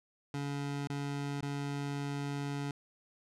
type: tone with dropouts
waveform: 25% pulse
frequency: 142 Hz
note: C#3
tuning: 42 cents sharp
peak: -31 dBFS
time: 0.34-2.71 s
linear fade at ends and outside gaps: 2 ms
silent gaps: 0.873-0.899 / 1.409-1.426 s
effects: low-pass 8000 Hz 12 dB/octave